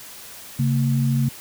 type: tone pair together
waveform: sine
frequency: 135.72 / 228.5 Hz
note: C#3 / A#3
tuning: -36 / -34 cents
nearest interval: major sixth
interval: 902 cents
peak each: -18 / -23 dBFS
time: 0.59-1.29 s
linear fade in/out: 5 ms
effects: white hiss -40 dBFS RMS until 1.4 s